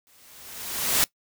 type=noise with exponential growth; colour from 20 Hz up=white; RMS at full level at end=-19 dBFS; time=0.07-1.04 s; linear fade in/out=0 ms; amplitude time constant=210 ms; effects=noise-tail reverb RT60 0.1 s tail -21 dB re dry